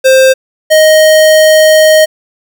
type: tone pair in turn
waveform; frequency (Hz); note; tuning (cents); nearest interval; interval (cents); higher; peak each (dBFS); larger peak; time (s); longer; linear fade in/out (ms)
square; 525 / 624.3; C5 / D#5; +6 / +6; minor third; 300; second; -3; neither; 0.04-0.34 / 0.7-2.06; second; 20
effects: none